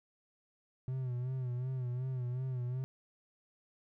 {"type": "tone with vibrato", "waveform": "triangle", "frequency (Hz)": 126.7, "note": "B2", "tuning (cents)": 45, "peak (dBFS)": -32, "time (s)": [0.88, 2.84], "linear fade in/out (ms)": 0, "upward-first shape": "sine", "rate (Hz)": 2.7, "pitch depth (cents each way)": 66, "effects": []}